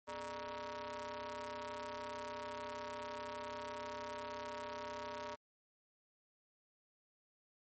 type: ring-modulated tone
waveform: sawtooth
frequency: 174.61 Hz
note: F3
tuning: in tune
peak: -36 dBFS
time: 0.07-5.36 s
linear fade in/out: 20 ms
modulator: 769 Hz
effects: high-pass 100 Hz 12 dB/octave + MP3 32 kbps